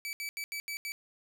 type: tone bursts at uneven times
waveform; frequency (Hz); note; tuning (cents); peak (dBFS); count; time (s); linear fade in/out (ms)
sawtooth; 2300; D7; -37; -32; 6; 0.05-0.13 / 0.2-0.29 / 0.37-0.44 / 0.52-0.6 / 0.68-0.77 / 0.85-0.92; 0
effects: none